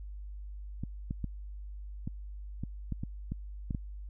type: clicks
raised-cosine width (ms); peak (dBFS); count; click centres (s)
5; -22; 10; 0.836 / 1.109 / 1.243 / 2.075 / 2.636 / 2.923 / 3.035 / 3.32 / 3.708 / 3.748
effects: added 50 Hz sine -40 dBFS peak until 4.09 s